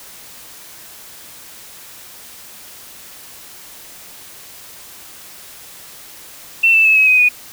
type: tone with pitch steps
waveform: sine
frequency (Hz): 2692 / 2646 / 2600 / 2556 / 2512 / 2469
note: E7 / E7 / E7 / D#7 / D#7 / D#7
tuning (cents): +36 / +6 / -24 / +46 / +16 / -14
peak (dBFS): -8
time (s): 6.63-7.29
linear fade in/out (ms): 10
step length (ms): 110
effects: white hiss -38 dBFS RMS until 7.52 s